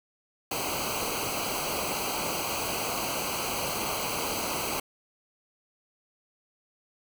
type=noise with comb filter; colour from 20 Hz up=pink; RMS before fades=-31 dBFS; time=0.51-4.8 s; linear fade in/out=5 ms; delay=0.56 ms; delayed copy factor=-0.85; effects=none